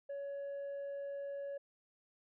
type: tone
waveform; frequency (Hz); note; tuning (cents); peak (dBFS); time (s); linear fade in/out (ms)
sine; 561; C#5; +21; -37; 0.09-1.58; 10
effects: tanh soft clip ceiling -39 dBFS